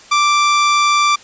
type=tone; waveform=sawtooth; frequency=1174.7 Hz; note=D6; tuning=in tune; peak=-7 dBFS; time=0.11-1.16 s; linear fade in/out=10 ms; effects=white hiss -41 dBFS RMS until 1.23 s + resampled to 16000 Hz